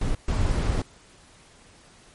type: noise bursts at uneven times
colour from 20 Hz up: brown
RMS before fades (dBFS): -23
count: 2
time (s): 0.01-0.15 / 0.28-0.82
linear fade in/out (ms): 5
effects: pink hiss -53 dBFS RMS until 2.14 s + MP3 48 kbps